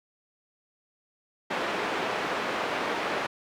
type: band-pass noise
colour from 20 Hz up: pink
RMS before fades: -30 dBFS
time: 1.5-3.27 s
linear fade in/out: 10 ms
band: 370 to 2400 Hz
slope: 12 dB/octave
effects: none